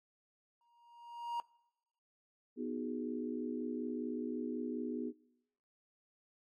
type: tone with exponential growth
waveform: triangle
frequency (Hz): 944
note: A#5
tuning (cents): +22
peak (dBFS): -31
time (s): 0.61-1.4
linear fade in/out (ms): 1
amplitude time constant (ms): 170
type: chord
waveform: sine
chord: G# minor seventh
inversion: first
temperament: equal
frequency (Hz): 246.9 / 311.1 / 370 / 415.3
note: B3 / D#4 / F#4 / G#4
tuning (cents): 0 / 0 / 0 / 0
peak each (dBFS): -39 / -43 / -45 / -44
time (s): 2.56-5.13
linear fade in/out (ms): 50
effects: noise-tail reverb RT60 0.9 s tail -24 dB re dry + AAC 48 kbps